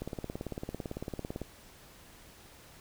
click train, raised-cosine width 2 ms, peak -23 dBFS, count 26, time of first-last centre 0.02-1.417 s, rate 17.9 Hz, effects pink hiss -55 dBFS RMS until 2.8 s

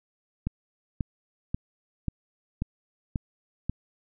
click train, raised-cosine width 5 ms, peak -15 dBFS, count 7, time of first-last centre 0.47-3.696 s, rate 1.86 Hz, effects none

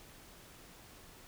silence, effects pink hiss -56 dBFS RMS until 1.27 s

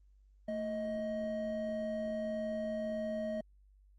triangle tone pair together, 223.2 / 628 Hz, A3 / D#5, +25 / +16 cents, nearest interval octave + tritone, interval 1791 cents, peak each -37 / -34 dBFS, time 0.48-3.41 s, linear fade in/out 5 ms, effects added 49 Hz sine -60 dBFS peak until 3.98 s + Opus 24 kbps

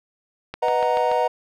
click train, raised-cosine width 0.3 ms, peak -15 dBFS, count 5, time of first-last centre 0.54-1.116 s, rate 6.95 Hz
triangle chord, B major seventh, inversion none, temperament equal, 493.9 / 622.3 / 740 / 932.3 Hz, B4 / D#5 / F#5 / A#5, 0 / 0 / 0 / 0 cents, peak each -21 / -22 / -22 / -21 dBFS, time 0.62-1.28 s, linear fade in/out 10 ms
effects none

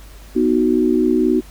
sine chord, B major, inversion none, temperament equal, 246.9 / 311.1 / 370 Hz, B3 / D#4 / F#4, 0 / 0 / 0 cents, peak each -17 dBFS, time 0.35-1.41 s, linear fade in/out 20 ms, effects added 50 Hz sine -38 dBFS peak until 1.5 s + pink hiss -45 dBFS RMS until 1.5 s

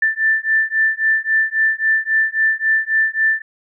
sine beating tone pair, 1769 / 1772.7 Hz, A6 / A6, +9 / +12 cents, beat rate 3.7 Hz, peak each -17 dBFS, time 0.02-3.42 s, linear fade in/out 5 ms, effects none

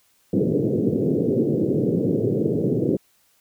white band-pass noise, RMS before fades -21 dBFS, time 0.33-2.97 s, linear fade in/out 5 ms, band 110 to 470 Hz, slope 48 dB/octave, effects white hiss -62 dBFS RMS until 3.4 s

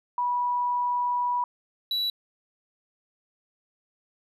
sine / triangle tone pair in turn, 977 / 3931 Hz, B5 / B7, -19 / -9 cents, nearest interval 2 octaves, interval 2410 cents, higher second, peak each -23 dBFS, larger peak neither, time 0.18-1.44 / 1.91-2.1 s, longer first, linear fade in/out 2 ms, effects resampled to 32000 Hz

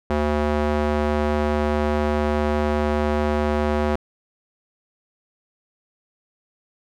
square tone with band-pass filter, 74.6 Hz, D2, 28 cents sharp, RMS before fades -21 dBFS, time 0.1-3.96 s, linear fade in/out 5 ms, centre 600 Hz, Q 0.65, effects none

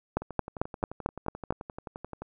two click trains, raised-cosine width 1 ms, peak -24 / -11 dBFS, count 24 / 7, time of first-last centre 0.22-2.22 / 0.17-1.506 s, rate 11.5 / 4.49 Hz, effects none

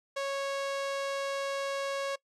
sawtooth tone, 552 Hz, C#5, 7 cents flat, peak -27 dBFS, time 0.16-2.16 s, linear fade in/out 10 ms, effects noise-tail reverb RT60 0.1 s tail -22 dB re dry + low-pass 7000 Hz 12 dB/octave

